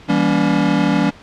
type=chord; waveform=square; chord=E diminished seventh; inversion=none; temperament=just; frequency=164.81 / 197.78 / 237.3 / 284.8 Hz; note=E3 / G3 / Bb3 / Db4; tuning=0 / +16 / +31 / +47 cents; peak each=-21 / -19 / -22 / -18 dBFS; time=0.08-1.11 s; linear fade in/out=20 ms; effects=pink hiss -42 dBFS RMS until 1.22 s + low-pass 4000 Hz 12 dB/octave